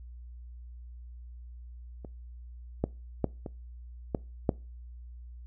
clicks, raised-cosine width 2 ms, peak -28 / -13 / -12 / -23 / -14 / -10 dBFS, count 6, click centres 2.048 / 2.84 / 3.243 / 3.462 / 4.148 / 4.492 s, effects noise-tail reverb RT60 0.3 s tail -23 dB re dry + added 60 Hz sine -43 dBFS peak until 5.46 s

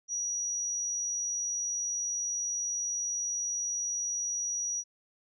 sine tone, 5800 Hz, F#8, 35 cents flat, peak -30 dBFS, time 0.08-4.84 s, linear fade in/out 50 ms, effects none

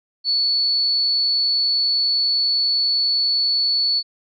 sine tone, 4435 Hz, C#8, in tune, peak -16 dBFS, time 0.24-4.03 s, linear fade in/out 50 ms, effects none

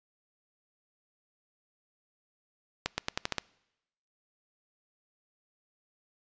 accelerating click train, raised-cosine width 0.2 ms, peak -11 dBFS, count 7, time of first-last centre 2.86-3.383 s, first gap 120 ms, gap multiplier 0.87, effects noise-tail reverb RT60 0.9 s tail -24 dB re dry + resampled to 16000 Hz

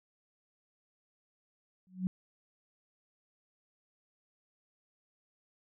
sine tone with exponential growth, 185 Hz, F#3, in tune, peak -25 dBFS, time 1.87-2.07 s, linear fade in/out 0 ms, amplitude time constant 42 ms, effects none

